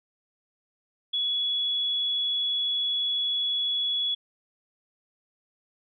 sine tone, 3383 Hz, G#7, 31 cents sharp, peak -24 dBFS, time 1.13-4.15 s, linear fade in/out 10 ms, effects none

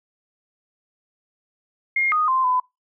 sine tone with pitch steps, 2132 / 1239 / 1043 / 1007 Hz, C7 / D#6 / C6 / B5, +32 / -8 / -6 / +33 cents, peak -17 dBFS, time 1.96-2.6 s, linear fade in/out 5 ms, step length 160 ms, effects noise-tail reverb RT60 0.2 s tail -24 dB re dry

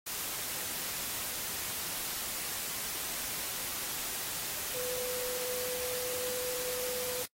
sine tone in noise, 500 Hz, B4, 21 cents sharp, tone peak -37 dBFS, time 4.74-7.23 s, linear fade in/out 10 ms, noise white, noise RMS -37 dBFS, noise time 0.06-7.26 s, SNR -3 dB, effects noise-tail reverb RT60 0.1 s tail -24 dB re dry + AAC 48 kbps

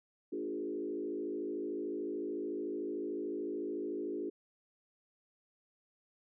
sine tone with frequency modulation, 353.6 Hz, F4, 22 cents sharp, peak -35 dBFS, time 0.32-4.3 s, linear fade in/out 10 ms, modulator 53.6 Hz, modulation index 1.4, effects none

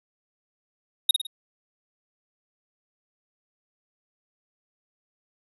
square tone with echo, 3745 Hz, A#7, 7 cents sharp, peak -13 dBFS, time 1.09-1.11 s, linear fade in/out 5 ms, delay 53 ms, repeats 3, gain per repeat -7 dB, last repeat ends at 1.269 s, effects resampled to 32000 Hz

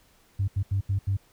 sine tone bursts at uneven times, 98 Hz, G2, in tune, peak -21 dBFS, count 5, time 0.39-0.48 / 0.56-0.63 / 0.71-0.81 / 0.89-0.99 / 1.07-1.17 s, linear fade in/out 10 ms, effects tanh soft clip ceiling -18 dBFS + pink hiss -61 dBFS RMS until 1.32 s

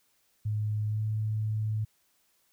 sine tone with pitch glide, 106.3 to 108.16 Hz, G#2 to A2, +41 to -29 cents, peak -27 dBFS, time 0.45-1.85 s, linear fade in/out 10 ms, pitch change +30 cents, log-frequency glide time 0.87-1.01 s, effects white hiss -70 dBFS RMS until 2.52 s

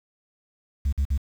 sine tone bursts, 69.3 Hz, C#2, in tune, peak -17 dBFS, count 3, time 0.85-1.178 s, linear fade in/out 10 ms, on 76 ms, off 50 ms, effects tanh soft clip ceiling -19 dBFS + 8-bit

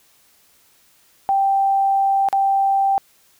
sine tone with dropouts, 784 Hz, G5, in tune, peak -14 dBFS, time 1.29-2.98 s, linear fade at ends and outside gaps 0 ms, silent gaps 2.287-2.328 s, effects white hiss -56 dBFS RMS until 3.39 s

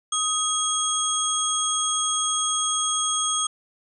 sine tone cluster, 1251 / 3304 / 6480 / 8540 Hz, D#6 / G#7 / G#8 / C9, +9 / -10 / -43 / +34 cents, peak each -27 dBFS, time 0.12-3.47 s, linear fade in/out 5 ms, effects none

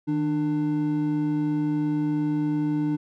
triangle tone pair together, 155.1 / 298.1 Hz, D#3 / D4, -5 / +26 cents, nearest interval major seventh, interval 1131 cents, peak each -26 / -21 dBFS, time 0.07-2.97 s, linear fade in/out 20 ms, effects none

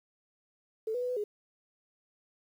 sine tone with pitch steps, 440.5 / 492.3 / 496.4 / 500 / 416.3 Hz, A4 / B4 / B4 / B4 / G#4, +2 / -6 / +9 / +21 / +4 cents, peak -30 dBFS, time 0.87-1.24 s, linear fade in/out 5 ms, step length 74 ms, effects 10-bit

